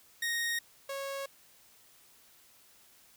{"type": "tone pair in turn", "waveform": "sawtooth", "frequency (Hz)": [1864.7, 550.1], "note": ["A#6", "C#5"], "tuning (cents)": [0, -13], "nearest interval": "octave + major sixth", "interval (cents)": 2113, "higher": "first", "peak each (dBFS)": [-27, -32], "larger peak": "first", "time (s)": [[0.22, 0.59], [0.89, 1.26]], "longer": "neither", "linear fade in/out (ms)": 5, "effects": ["white hiss -61 dBFS RMS until 3.16 s"]}